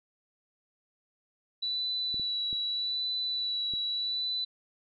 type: tone with vibrato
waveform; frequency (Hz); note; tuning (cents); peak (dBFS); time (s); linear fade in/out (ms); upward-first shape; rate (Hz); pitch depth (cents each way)
sine; 3951; B7; 0; -29; 1.62-4.45; 10; sine; 0.82; 18
type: clicks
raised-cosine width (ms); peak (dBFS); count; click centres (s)
3; -32; 4; 2.143 / 2.197 / 2.529 / 3.737
effects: none